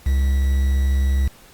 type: tone with quantisation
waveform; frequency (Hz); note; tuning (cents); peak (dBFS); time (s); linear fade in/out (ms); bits
triangle; 67.3; C2; +49; -13; 0.06-1.28; 5; 6
effects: pink hiss -48 dBFS RMS until 1.53 s + Opus 48 kbps